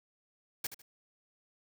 white noise with echo, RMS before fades -35 dBFS, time 0.64-0.67 s, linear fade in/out 5 ms, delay 75 ms, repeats 2, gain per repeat -11 dB, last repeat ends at 0.82 s, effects none

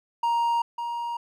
triangle tone pair in turn, 937 / 943 Hz, A#5 / A#5, +9 / +20 cents, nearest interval unison, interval 11 cents, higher second, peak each -19 / -26 dBFS, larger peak first, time 0.23-0.62 / 0.78-1.17 s, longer neither, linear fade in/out 5 ms, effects none

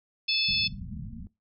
harmonic tone, 870 Hz, A5, 20 cents flat, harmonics 3 / 4 / 5 / 6, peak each -29 / -29 / -29 / -29 dBFS, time 0.28-0.68 s, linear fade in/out 10 ms
white low-pass noise, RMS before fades -39 dBFS, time 0.48-1.27 s, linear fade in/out 2 ms, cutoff 230 Hz, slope 96 dB/octave
effects noise-tail reverb RT60 0.2 s tail -18 dB re dry

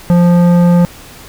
triangle tone with tanh clipping, 174.61 Hz, F3, in tune, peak -7 dBFS, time 0.1-0.85 s, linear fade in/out 0 ms, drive 17 dB, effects pink hiss -35 dBFS RMS until 1.28 s

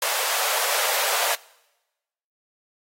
pink high-pass noise, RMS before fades -24 dBFS, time 0.02-1.35 s, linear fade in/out 2 ms, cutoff 500 Hz, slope 48 dB/octave, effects noise-tail reverb RT60 1.0 s tail -23 dB re dry + AAC 48 kbps

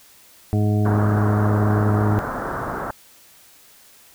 harmonic tone, 104.8 Hz, G#2, 16 cents sharp, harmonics 1 / 2 / 3 / 4 / 6 / 7, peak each -17 / -23 / -27 / -29 / -33 / -34 dBFS, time 0.53-2.19 s, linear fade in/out 0 ms
white low-pass noise, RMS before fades -27 dBFS, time 0.85-2.91 s, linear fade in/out 5 ms, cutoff 1500 Hz, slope 48 dB/octave
effects white hiss -50 dBFS RMS until 4.14 s

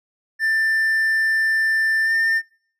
triangle tone with pitch glide, 1780 to 1803.8 Hz, A6 to A6, +20 to +43 cents, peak -15 dBFS, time 0.39-2.42 s, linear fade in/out 50 ms, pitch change +23 cents, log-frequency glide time 2.04-2.1 s, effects noise-tail reverb RT60 0.6 s tail -25 dB re dry

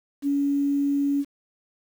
sine tone with quantisation, 282.3 Hz, C#4, 32 cents sharp, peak -20 dBFS, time 0.22-1.25 s, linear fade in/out 50 ms, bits 8, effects none

